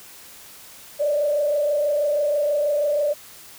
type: tone with frequency modulation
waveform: sine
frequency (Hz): 587.3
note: D5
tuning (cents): 0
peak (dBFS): -18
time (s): 0.99-3.14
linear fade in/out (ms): 20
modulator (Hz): 26.2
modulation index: 0.72
effects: white hiss -44 dBFS RMS until 3.58 s